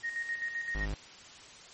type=tone with tremolo; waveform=sine; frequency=1864.7 Hz; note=A#6; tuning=in tune; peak=-31 dBFS; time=0.03-0.86 s; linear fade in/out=20 ms; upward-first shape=square; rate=7.7 Hz; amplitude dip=55%
type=tone; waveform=45% pulse; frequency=51 Hz; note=G#1; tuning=31 cents flat; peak=-32 dBFS; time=0.75-0.94 s; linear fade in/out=0 ms
effects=white hiss -51 dBFS RMS until 1.73 s + MP3 32 kbps